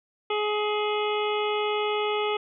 harmonic tone, 420.6 Hz, G#4, 22 cents sharp, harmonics 1 / 2 / 3 / 5 / 6 / 7 / 8, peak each -26 / -31 / -32 / -36 / -37 / -36 / -38 dBFS, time 0.3-2.37 s, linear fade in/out 5 ms, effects none

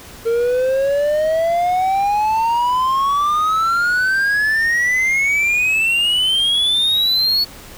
triangle exponential sweep, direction up, 455.1 to 4435 Hz, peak -12 dBFS, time 0.25-7.45 s, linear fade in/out 20 ms, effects pink hiss -38 dBFS RMS until 7.77 s

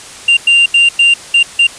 triangle tone bursts at uneven times, 2784 Hz, F7, 6 cents flat, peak -3 dBFS, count 6, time 0.28-0.37 / 0.47-0.66 / 0.74-0.89 / 0.99-1.14 / 1.34-1.43 / 1.59-1.67 s, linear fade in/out 5 ms, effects white hiss -31 dBFS RMS until 1.78 s + resampled to 22050 Hz

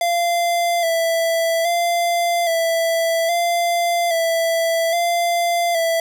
square tone with vibrato, 676 Hz, E5, 43 cents sharp, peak -17 dBFS, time 0.01-6 s, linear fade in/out 2 ms, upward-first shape square, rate 0.61 Hz, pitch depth 35 cents each way, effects none

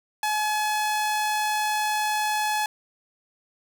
sawtooth tone, 850 Hz, G#5, 40 cents sharp, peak -19 dBFS, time 0.23-2.66 s, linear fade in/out 2 ms, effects none

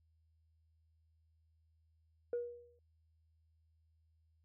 sine tone with exponential decay, 480 Hz, B4, 49 cents flat, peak -31 dBFS, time 2.33-2.79 s, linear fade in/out 2 ms, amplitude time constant 100 ms, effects tanh soft clip ceiling -31 dBFS + added 80 Hz sine -70 dBFS peak until 4.44 s

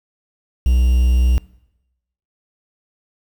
triangle tone with quantisation, 62 Hz, B1, 7 cents sharp, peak -9 dBFS, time 0.66-1.38 s, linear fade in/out 0 ms, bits 6, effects noise-tail reverb RT60 0.9 s tail -22 dB re dry

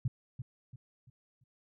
sine tone with echo, 125.1 Hz, B2, 23 cents sharp, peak -27 dBFS, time 0.05-0.08 s, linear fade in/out 5 ms, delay 340 ms, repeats 4, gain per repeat -9 dB, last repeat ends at 1.44 s, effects none

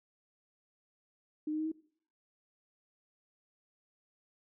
sine tone with pitch steps, 304.7 / 309.1 / 313.6 / 318.2 Hz, D#4 / D#4 / D#4 / D#4, -36 / -11 / +14 / +39 cents, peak -32 dBFS, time 1.47-1.718 s, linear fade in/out 5 ms, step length 62 ms, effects noise-tail reverb RT60 0.5 s tail -19 dB re dry

